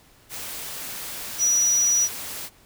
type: tone in noise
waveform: sine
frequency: 5840 Hz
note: F#8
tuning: 24 cents flat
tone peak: -17 dBFS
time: 1.38-2.09 s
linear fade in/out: 50 ms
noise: white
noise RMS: -34 dBFS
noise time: 0.29-2.5 s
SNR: +14 dB
effects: pink hiss -55 dBFS RMS until 2.65 s